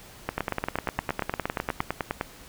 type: two click trains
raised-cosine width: 0.5 ms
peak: -11 / -11 dBFS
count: 19 / 14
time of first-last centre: 0.38-2.211 / 0.29-1.805 s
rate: 9.83 / 8.58 Hz
effects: pink hiss -48 dBFS RMS until 2.48 s